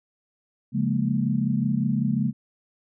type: chord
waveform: sine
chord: Bb minor seventh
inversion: first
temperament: equal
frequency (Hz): 138.59 / 174.61 / 207.7 / 233.1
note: Db3 / F3 / Ab3 / Bb3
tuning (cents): 0 / 0 / 0 / 0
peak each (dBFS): -26 / -30 / -25 / -26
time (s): 0.72-2.33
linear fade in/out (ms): 50
effects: none